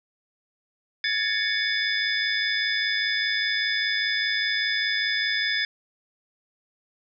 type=tone cluster; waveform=sine; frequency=1689 / 1794 / 2226 / 3501 / 5020 Hz; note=G#6 / A6 / C#7 / A7 / D#8; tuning=+29 / +33 / +7 / -9 / +15 cents; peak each=-29 dBFS; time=1.04-5.65 s; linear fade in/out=2 ms; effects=none